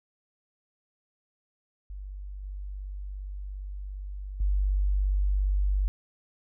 sine tone with level steps, 48.66 Hz, G1, 12 cents flat, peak -36 / -34 / -22 dBFS, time 1.9-5.88 s, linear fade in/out 0 ms, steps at 2.43 / 4.4 s, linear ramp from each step 5 ms, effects none

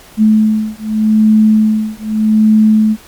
sine beating tone pair, 216 / 216.83 Hz, A3 / A3, -32 / -25 cents, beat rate 0.83 Hz, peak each -10 dBFS, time 0.17-2.97 s, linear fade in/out 50 ms, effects pink hiss -39 dBFS RMS until 3.07 s + MP3 96 kbps

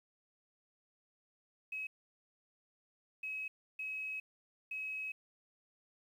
sine tone bursts at uneven times, 2557 Hz, D#7, 47 cents sharp, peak -38 dBFS, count 4, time 1.72-1.87 / 3.23-3.48 / 3.79-4.2 / 4.71-5.12 s, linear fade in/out 5 ms, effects 11-bit

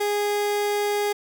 30% pulse tone, 412.3 Hz, G#4, 13 cents flat, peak -19 dBFS, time 0-1.13 s, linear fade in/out 10 ms, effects none

